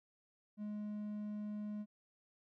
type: tone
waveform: triangle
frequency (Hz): 209.5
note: G#3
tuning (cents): +15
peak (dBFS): -38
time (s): 0.57-1.86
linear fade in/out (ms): 50
effects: none